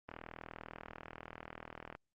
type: click train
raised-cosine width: 0.5 ms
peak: -30 dBFS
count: 76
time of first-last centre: 0.09-1.951 s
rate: 40.3 Hz
effects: Opus 24 kbps